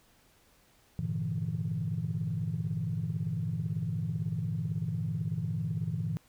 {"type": "chord", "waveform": "sine", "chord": "E half-diminished seventh", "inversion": "first", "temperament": "equal with one note detuned", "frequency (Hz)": [100.41, 116.54, 146.83, 164.81], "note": ["G2", "Bb2", "D3", "E3"], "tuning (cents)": [42, 0, 0, 0], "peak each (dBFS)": [-37, -35, -36, -33], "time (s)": [0.99, 6.17], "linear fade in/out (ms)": 0, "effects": ["tanh soft clip ceiling -22 dBFS", "pink hiss -64 dBFS RMS until 6.28 s"]}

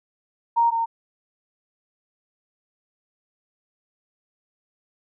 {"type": "tone pair in turn", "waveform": "sine", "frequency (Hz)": [932.3, 917.3], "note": ["A#5", "A#5"], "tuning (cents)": [0, -28], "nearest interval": "unison", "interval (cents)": 28, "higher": "first", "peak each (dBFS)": [-15, -20], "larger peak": "first", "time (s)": [[0.56, 0.71], [0.71, 0.86]], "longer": "neither", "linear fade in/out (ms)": 20, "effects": []}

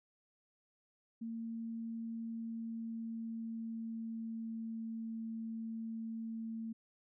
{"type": "tone with pitch glide", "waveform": "sine", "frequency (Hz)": [227.9, 225.2], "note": ["A#3", "A3"], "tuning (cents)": [-39, 40], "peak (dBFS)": -39, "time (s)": [1.21, 6.73], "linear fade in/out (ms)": 10, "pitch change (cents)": -21, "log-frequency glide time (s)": [2.25, 4.93], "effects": []}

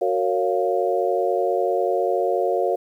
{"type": "chord", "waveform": "sine", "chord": "Gb major seventh", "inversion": "none", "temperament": "equal with one note detuned", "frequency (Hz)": [370, 460.3, 554.4, 698.5], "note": ["Gb4", "Bb4", "Db5", "F5"], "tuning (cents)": [0, -22, 0, 0], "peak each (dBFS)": -24, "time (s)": [0.01, 2.76], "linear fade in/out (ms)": 10, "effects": ["9-bit"]}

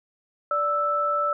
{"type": "tone pair together", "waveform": "sine", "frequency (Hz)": [585, 1318.6], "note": ["D5", "E6"], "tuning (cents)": [-7, 0], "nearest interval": "octave + major second", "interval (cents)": 1407, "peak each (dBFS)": [-27, -22], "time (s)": [0.51, 1.33], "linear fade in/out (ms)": 2, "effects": []}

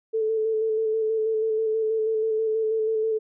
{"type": "tone with vibrato", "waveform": "sine", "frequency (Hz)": 440, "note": "A4", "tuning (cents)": 0, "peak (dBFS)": -21, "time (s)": [0.13, 3.19], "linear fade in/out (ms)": 20, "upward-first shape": "square", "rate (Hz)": 6.2, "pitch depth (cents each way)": 19, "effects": []}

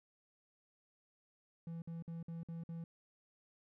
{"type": "tone bursts", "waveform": "triangle", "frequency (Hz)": 166.4, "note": "E3", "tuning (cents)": 17, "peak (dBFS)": -40, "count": 6, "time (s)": [1.67, 2.84], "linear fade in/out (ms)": 2, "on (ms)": 150, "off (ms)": 54, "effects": []}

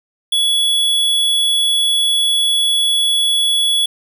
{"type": "tone", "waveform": "square", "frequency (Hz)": 3385, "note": "G#7", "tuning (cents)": 32, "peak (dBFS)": -13, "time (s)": [0.32, 3.86], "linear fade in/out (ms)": 5, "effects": []}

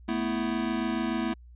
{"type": "chord", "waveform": "square", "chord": "A suspended second", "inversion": "none", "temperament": "equal", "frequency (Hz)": [220, 246.9, 329.6], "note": ["A3", "B3", "E4"], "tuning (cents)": [0, 0, 0], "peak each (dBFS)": -32, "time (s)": [0.08, 1.34], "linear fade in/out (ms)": 10, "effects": ["added 60 Hz sine -47 dBFS peak until 1.55 s", "resampled to 8000 Hz"]}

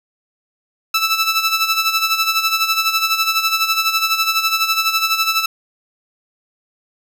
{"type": "tone with tremolo", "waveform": "15% pulse", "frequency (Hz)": 1318.5, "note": "E6", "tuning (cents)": 0, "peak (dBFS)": -6, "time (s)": [0.94, 5.46], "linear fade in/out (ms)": 5, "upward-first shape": "sine", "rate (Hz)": 12, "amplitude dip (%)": 65, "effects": []}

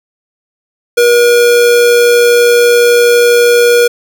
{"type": "tone with amplitude modulation", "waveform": "square", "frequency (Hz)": 478.9, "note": "A#4", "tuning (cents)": 47, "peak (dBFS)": -4, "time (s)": [0.97, 3.88], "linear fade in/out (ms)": 10, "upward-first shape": "sine", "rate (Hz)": 112, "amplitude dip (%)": 25, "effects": []}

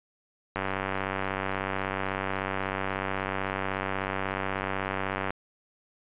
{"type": "click train", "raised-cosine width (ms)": 0.5, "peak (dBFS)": -14, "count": 458, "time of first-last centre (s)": [0.56, 5.306], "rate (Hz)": 96.3, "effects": ["resampled to 8000 Hz"]}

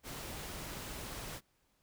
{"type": "noise", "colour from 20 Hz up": "pink", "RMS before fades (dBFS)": -44, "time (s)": [0.03, 1.41], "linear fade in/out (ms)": 50, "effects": ["pink hiss -75 dBFS RMS until 1.82 s"]}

